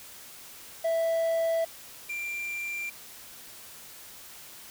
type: tone pair in turn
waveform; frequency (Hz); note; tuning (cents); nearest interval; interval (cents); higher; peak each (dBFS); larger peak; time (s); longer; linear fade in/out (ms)
triangle; 659.3 / 2371; E5 / D7; 0 / +16; octave + minor seventh; 2216; second; -22 / -30; first; 0.84-1.65 / 2.09-2.9; neither; 10
effects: white hiss -47 dBFS RMS until 4.7 s